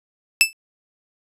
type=tone with exponential decay; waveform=sawtooth; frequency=2637 Hz; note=E7; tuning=in tune; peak=-3 dBFS; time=0.41-0.53 s; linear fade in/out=0 ms; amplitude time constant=24 ms; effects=resampled to 32000 Hz